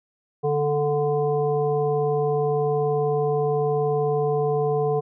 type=harmonic tone; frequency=146.83 Hz; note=D3; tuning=in tune; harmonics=1 / 3 / 5 / 7; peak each=-26 / -21 / -28 / -35 dBFS; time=0.43-5.01 s; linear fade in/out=20 ms; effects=none